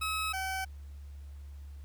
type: tone pair in turn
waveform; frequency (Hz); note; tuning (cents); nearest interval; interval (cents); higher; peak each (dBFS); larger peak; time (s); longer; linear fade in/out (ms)
20% pulse; 1283 / 762.9; E6 / G5; -47 / -47; major sixth; 900; first; -26 / -28; first; 0.01-0.33 / 0.33-0.65; neither; 10
effects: added 71 Hz sine -43 dBFS peak until 1.84 s + pink hiss -66 dBFS RMS until 1.84 s